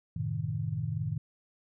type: chord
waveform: sine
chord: F# diminished seventh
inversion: none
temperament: equal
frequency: 92.5 / 110 / 130.81 / 155.56 Hz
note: F#2 / A2 / C3 / Eb3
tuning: 0 / 0 / 0 / 0 cents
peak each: -40 / -34 / -37 / -34 dBFS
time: 0.16-1.18 s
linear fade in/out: 5 ms
effects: none